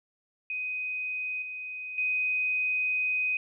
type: tone with level steps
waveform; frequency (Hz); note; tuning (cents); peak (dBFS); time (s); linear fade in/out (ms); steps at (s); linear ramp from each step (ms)
sine; 2505; D#7; +11; -30 / -35 / -25; 0.5-3.37; 2; 1.42 / 1.98; 2
effects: none